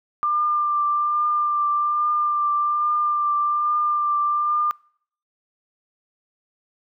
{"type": "tone with vibrato", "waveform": "sine", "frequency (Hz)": 1191, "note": "D6", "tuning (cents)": 24, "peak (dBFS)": -18, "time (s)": [0.23, 4.71], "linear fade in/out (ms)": 0, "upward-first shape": "triangle", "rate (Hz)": 1.2, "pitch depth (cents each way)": 20, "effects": ["noise-tail reverb RT60 0.6 s tail -25 dB re dry"]}